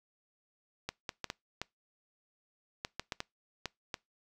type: clicks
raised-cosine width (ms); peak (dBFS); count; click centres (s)
0.2; -18; 11; 0.89 / 1.092 / 1.243 / 1.301 / 1.616 / 2.849 / 2.996 / 3.122 / 3.204 / 3.657 / 3.942
effects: noise-tail reverb RT60 0.2 s tail -24 dB re dry